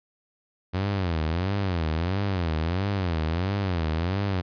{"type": "tone with vibrato", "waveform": "sawtooth", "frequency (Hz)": 88.8, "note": "F2", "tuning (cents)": 29, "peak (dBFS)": -20, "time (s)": [0.73, 4.42], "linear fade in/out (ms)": 20, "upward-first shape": "sine", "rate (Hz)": 1.5, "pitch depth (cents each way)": 220, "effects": ["resampled to 11025 Hz"]}